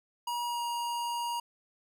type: tone with pitch glide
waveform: square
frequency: 957 to 948.2 Hz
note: A#5 to A#5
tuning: +45 to +29 cents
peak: -32 dBFS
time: 0.27-1.4 s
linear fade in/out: 5 ms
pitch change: -16 cents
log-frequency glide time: 0.47-0.62 s
effects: none